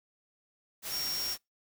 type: tone in noise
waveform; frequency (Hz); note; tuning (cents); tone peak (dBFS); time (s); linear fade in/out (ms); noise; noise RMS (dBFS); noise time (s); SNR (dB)
sine; 5550; F8; -12; -33; 0.89-1.37; 50; white; -38; 0.82-1.38; +2
effects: noise-tail reverb RT60 0.2 s tail -26 dB re dry